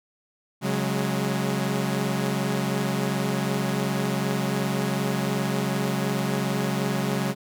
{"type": "chord", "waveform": "sawtooth", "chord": "C# suspended fourth", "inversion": "none", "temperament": "equal with one note detuned", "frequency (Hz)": [137.16, 185, 207.7], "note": ["C#3", "F#3", "G#3"], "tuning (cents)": [-18, 0, 0], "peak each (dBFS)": -24, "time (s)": [0.61, 7.35], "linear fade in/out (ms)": 50, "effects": []}